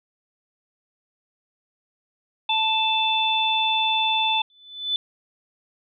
harmonic tone, 880 Hz, A5, in tune, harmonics 1 / 3 / 4, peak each -23 / -26 / -22 dBFS, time 2.49-4.42 s, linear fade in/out 5 ms
sine tone with exponential growth, 3500 Hz, A7, 10 cents flat, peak -18 dBFS, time 4.5-4.96 s, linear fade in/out 1 ms, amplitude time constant 100 ms
effects none

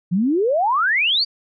sine exponential sweep, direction up, 165.8 to 4786 Hz, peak -15 dBFS, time 0.11-1.25 s, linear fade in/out 20 ms, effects none

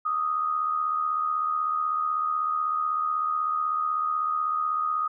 sine tone with amplitude modulation, 1244.5 Hz, D#6, in tune, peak -21 dBFS, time 0.05-5.08 s, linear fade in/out 10 ms, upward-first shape sine, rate 76.1 Hz, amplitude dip 55%, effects none

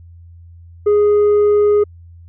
sine tone with tanh clipping, 414.7 Hz, G#4, 3 cents flat, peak -10 dBFS, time 0.86-1.84 s, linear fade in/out 10 ms, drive 3 dB, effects added 85 Hz sine -37 dBFS peak until 2.28 s

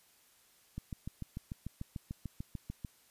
click train, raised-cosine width 5 ms, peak -27 dBFS, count 15, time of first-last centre 0.78-2.848 s, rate 6.77 Hz, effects white hiss -66 dBFS RMS until 3.1 s + resampled to 32000 Hz

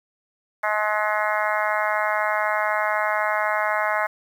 harmonic tone, 212 Hz, G#3, 36 cents sharp, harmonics 3 / 4 / 5 / 6 / 7 / 8 / 9 / 10, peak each -26 / -27 / -28 / -29 / -29 / -30 / -31 / -31 dBFS, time 0.63-4.07 s, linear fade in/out 10 ms, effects 8-bit

